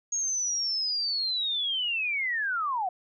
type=linear sweep; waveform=sine; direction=down; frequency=6610 to 698.5 Hz; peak=-26 dBFS; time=0.12-2.89 s; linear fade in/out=5 ms; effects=none